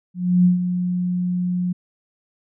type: tone with ADSR envelope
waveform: sine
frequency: 179.3 Hz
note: F3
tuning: 46 cents sharp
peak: -10 dBFS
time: 0.14-1.73 s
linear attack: 310 ms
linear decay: 130 ms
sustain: -9 dB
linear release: 11 ms
effects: none